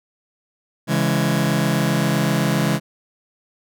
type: chord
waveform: sawtooth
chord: C# minor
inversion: none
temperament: just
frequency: 138.59 / 166.31 / 207.9 Hz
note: C#3 / E3 / G#3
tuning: 0 / +16 / +2 cents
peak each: -17 dBFS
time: 0.87-2.8 s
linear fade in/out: 50 ms
effects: none